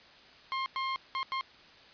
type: tone bursts at uneven times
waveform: sawtooth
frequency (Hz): 1063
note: C6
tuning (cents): +27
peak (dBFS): -27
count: 4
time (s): 0.52-0.66 / 0.76-0.96 / 1.15-1.23 / 1.32-1.41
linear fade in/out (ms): 0
effects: white hiss -55 dBFS RMS until 1.93 s + resampled to 11025 Hz